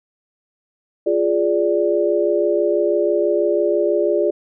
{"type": "chord", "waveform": "sine", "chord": "D diminished", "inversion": "first", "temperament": "equal with one note detuned", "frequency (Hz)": [349.2, 415.3, 585.3], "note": ["F4", "Ab4", "D5"], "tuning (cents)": [0, 0, -6], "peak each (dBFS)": -19, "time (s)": [1.06, 4.31], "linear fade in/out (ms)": 10, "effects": []}